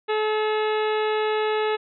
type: harmonic tone with a mistuned harmonic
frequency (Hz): 430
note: A4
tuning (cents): -40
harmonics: 1 / 2 / 3 / 4 / 5 / 6 / 7 / 8 / 9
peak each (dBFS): -22 / -28 / -32 / -34 / -36 / -38 / -39 / -40 / -41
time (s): 0.08-1.77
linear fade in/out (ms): 20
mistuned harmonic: 7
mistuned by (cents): -74
effects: none